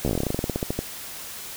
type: slowing click train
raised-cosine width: 2 ms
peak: -11 dBFS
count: 20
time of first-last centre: 0.05-0.79 s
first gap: 13 ms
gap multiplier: 1.11
effects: white hiss -37 dBFS RMS until 1.56 s